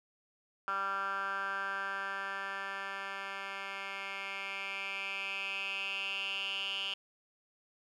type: tone with band-pass filter sweep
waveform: 10% pulse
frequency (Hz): 196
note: G3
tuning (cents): 0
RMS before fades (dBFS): -38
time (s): 0.68-6.94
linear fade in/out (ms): 0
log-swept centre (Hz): 1400 to 3000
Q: 6.9
effects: none